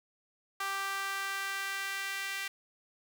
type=tone with high-pass filter sweep; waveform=sawtooth; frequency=392 Hz; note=G4; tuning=in tune; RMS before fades=-36 dBFS; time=0.6-2.48 s; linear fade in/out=5 ms; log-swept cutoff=1200 to 2000 Hz; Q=2.1; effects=none